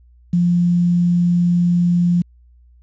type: tone with quantisation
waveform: sine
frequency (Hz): 174.61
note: F3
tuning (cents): 0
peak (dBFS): -12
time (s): 0.33-2.22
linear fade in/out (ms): 5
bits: 7
effects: added 60 Hz sine -46 dBFS peak until 2.82 s + resampled to 16000 Hz